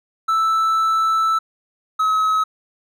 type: tone pair in turn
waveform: triangle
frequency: 1318.5 / 1281.7 Hz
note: E6 / E6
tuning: 0 / -49 cents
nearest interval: unison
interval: 49 cents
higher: first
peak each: -13 dBFS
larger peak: neither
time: 0.28-1.39 / 1.99-2.44 s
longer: first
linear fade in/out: 10 ms
effects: none